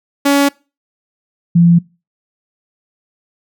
sawtooth / sine tone pair in turn, 281.7 / 170.98 Hz, C#4 / F3, +28 / -36 cents, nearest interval major sixth, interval 864 cents, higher first, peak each -5 dBFS, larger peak neither, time 0.25-0.49 / 1.55-1.79 s, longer neither, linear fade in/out 10 ms, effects noise-tail reverb RT60 0.3 s tail -24 dB re dry

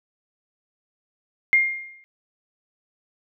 sine tone with exponential decay, 2120 Hz, C7, 22 cents sharp, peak -11 dBFS, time 1.53-2.04 s, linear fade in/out 0 ms, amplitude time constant 110 ms, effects none

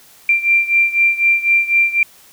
sine beating tone pair, 2365 / 2369 Hz, D7 / D7, +12 / +14 cents, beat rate 4 Hz, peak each -13 / -16 dBFS, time 0.29-2.03 s, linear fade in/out 2 ms, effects white hiss -46 dBFS RMS until 2.32 s

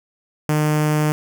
sawtooth tone with notch filter, 151.9 Hz, D#3, 41 cents flat, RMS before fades -18 dBFS, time 0.49-1.12 s, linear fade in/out 0 ms, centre 3900 Hz, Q 1.6, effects none

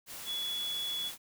sine tone in noise, 3394 Hz, G#7, 37 cents sharp, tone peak -33 dBFS, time 0.25-1.12 s, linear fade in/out 50 ms, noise white, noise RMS -44 dBFS, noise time 0.06-1.18 s, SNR +8 dB, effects none

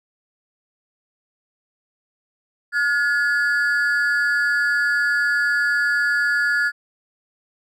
triangle ring-modulated tone, 1568 Hz, G6, in tune, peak -12 dBFS, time 2.72-6.72 s, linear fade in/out 50 ms, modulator 136 Hz, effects none

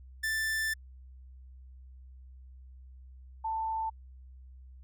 45% pulse / sine tone pair in turn, 1767 / 887.6 Hz, A6 / A5, +7 / +15 cents, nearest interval octave, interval 1192 cents, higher first, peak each -29 / -30 dBFS, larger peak first, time 0.23-0.74 / 3.44-3.9 s, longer first, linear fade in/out 10 ms, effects added 64 Hz sine -48 dBFS peak until 4.83 s

